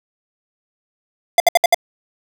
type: tone bursts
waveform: square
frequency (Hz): 692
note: F5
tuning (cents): -16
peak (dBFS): -8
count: 5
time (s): 1.38-1.745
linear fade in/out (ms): 2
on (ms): 21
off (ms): 65
effects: none